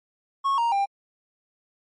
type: tone with pitch steps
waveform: triangle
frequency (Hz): 1098 / 934 / 794.6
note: C#6 / A#5 / G5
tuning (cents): -17 / +3 / +23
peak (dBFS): -18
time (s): 0.44-0.86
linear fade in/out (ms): 20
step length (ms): 140
effects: MP3 48 kbps